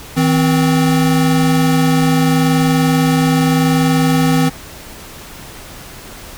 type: tone pair together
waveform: square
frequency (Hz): 159.92 / 259.6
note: D#3 / C4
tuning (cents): +48 / -13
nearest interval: minor sixth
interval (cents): 839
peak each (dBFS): -14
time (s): 0.16-4.5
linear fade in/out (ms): 20
effects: pink hiss -34 dBFS RMS until 6.37 s